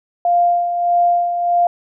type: tone with tremolo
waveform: sine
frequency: 698.5 Hz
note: F5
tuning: in tune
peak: -10 dBFS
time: 0.25-1.67 s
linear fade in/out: 2 ms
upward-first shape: sine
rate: 1.6 Hz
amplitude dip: 55%
effects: none